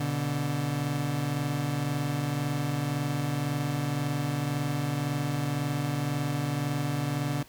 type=tone pair together; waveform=30% pulse; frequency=123.3 / 145.19 Hz; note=B2 / D3; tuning=-2 / -19 cents; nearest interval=minor third; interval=283 cents; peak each=-30 / -26 dBFS; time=0-7.43 s; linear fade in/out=5 ms; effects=pink hiss -54 dBFS RMS until 7.48 s